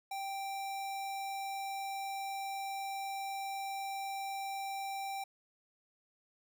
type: tone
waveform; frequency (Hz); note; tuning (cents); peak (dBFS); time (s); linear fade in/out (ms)
square; 784; G5; 0; -38; 0.11-5.24; 5
effects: none